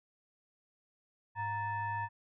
sine tone with frequency modulation, 932.3 Hz, A#5, in tune, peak -33 dBFS, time 1.35-2.09 s, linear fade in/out 50 ms, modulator 828 Hz, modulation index 0.85, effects none

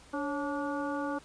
harmonic tone with a mistuned harmonic, 289.1 Hz, D4, 27 cents flat, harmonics 1 / 2 / 3 / 4 / 5, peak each -34 / -37 / -39 / -40 / -41 dBFS, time 0.13-1.19 s, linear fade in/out 10 ms, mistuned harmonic 2, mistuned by -78 cents, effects pink hiss -56 dBFS RMS until 1.24 s + resampled to 22050 Hz

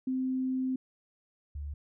sine tone pair in turn, 259.3 / 72.49 Hz, C4 / D2, -15 / -22 cents, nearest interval octave + minor seventh, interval 2207 cents, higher first, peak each -28 / -35 dBFS, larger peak first, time 0.07-0.76 / 1.55-1.74 s, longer first, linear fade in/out 5 ms, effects none

